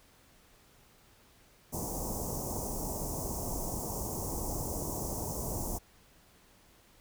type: band-stop noise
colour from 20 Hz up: pink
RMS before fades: -36 dBFS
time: 1.72-5.79 s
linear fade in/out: 20 ms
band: 1000 to 5700 Hz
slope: 48 dB/octave
effects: pink hiss -62 dBFS RMS until 7 s

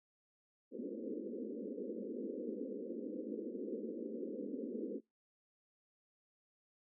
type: band-pass noise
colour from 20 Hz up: pink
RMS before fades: -43 dBFS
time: 0.71-5.01 s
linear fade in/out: 50 ms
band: 210 to 520 Hz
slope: 96 dB/octave
effects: noise-tail reverb RT60 0.2 s tail -25 dB re dry

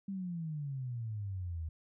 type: exponential sweep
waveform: sine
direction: down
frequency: 200 to 77.78 Hz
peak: -36 dBFS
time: 0.08-1.69 s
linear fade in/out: 5 ms
effects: none

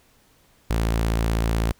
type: tone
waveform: sawtooth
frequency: 56 Hz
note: A1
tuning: 31 cents sharp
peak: -16 dBFS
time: 0.7-1.72 s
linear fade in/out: 5 ms
effects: pink hiss -59 dBFS RMS until 1.79 s

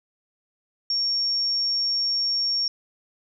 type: tone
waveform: sine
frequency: 5520 Hz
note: F8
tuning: 21 cents flat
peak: -21 dBFS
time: 0.9-2.68 s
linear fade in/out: 2 ms
effects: none

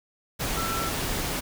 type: tone in noise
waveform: sine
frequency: 1337 Hz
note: E6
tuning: 24 cents sharp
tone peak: -30 dBFS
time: 0.56-0.9 s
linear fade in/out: 20 ms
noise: pink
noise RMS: -29 dBFS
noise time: 0.39-1.41 s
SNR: -4 dB
effects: none

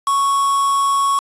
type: tone with quantisation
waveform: triangle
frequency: 1108 Hz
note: C#6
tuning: 1 cent flat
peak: -12 dBFS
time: 0.07-1.19 s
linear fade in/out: 2 ms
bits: 4
effects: resampled to 22050 Hz

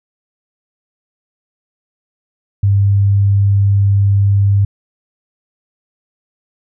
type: tone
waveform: sine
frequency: 99.8 Hz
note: G2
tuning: 32 cents sharp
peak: -8 dBFS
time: 2.63-4.65 s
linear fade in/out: 5 ms
effects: none

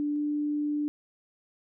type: tone pair in turn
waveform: sine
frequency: 293.7 / 295.6 Hz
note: D4 / D4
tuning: 0 / +11 cents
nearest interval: unison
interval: 11 cents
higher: second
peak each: -26 dBFS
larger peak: neither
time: 0-0.16 / 0.16-0.88 s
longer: second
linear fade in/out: 0 ms
effects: none

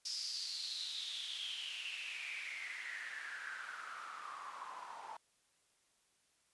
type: noise with band-pass filter sweep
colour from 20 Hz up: white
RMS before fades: -45 dBFS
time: 0.05-5.17 s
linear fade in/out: 5 ms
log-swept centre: 5200 to 870 Hz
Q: 7.8
effects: white hiss -75 dBFS RMS until 6.53 s + resampled to 24000 Hz

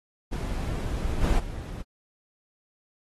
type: noise with level steps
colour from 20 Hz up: brown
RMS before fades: -29 / -22 / -35 dBFS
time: 0.31-1.83 s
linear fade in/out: 20 ms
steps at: 1.21 / 1.38 s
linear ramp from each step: 20 ms
effects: AAC 32 kbps

